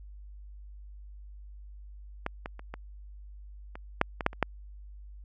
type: clicks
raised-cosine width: 0.5 ms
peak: -15 / -21 / -29 / -23 / -26 / -6 / -17 / -7 / -29 / -8 dBFS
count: 10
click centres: 2.264 / 2.459 / 2.594 / 2.74 / 3.755 / 4.014 / 4.208 / 4.264 / 4.331 / 4.427 s
effects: added 50 Hz sine -44 dBFS peak until 5.24 s